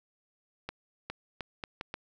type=accelerating click train; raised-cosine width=0.3 ms; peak=-20 dBFS; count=6; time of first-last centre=0.69-1.941 s; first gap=410 ms; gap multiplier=0.75; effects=none